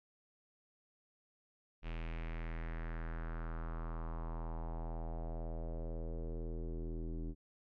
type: tone with low-pass filter sweep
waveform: square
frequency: 41.01 Hz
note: E1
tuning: 8 cents flat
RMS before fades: -41 dBFS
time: 1.82-7.35 s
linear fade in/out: 50 ms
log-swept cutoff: 2700 to 310 Hz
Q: 2.9
effects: none